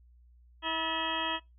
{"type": "harmonic tone with a mistuned harmonic", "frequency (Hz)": 323.2, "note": "E4", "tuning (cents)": -34, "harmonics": [1, 2, 3, 4, 5, 6, 8, 9, 10], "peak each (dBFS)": [-41, -41, -35, -39, -41, -41, -40, -41, -35], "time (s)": [0.62, 1.4], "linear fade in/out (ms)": 50, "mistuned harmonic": 5, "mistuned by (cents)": 120, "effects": ["noise-tail reverb RT60 0.2 s tail -23 dB re dry", "added 60 Hz sine -56 dBFS peak until 1.58 s"]}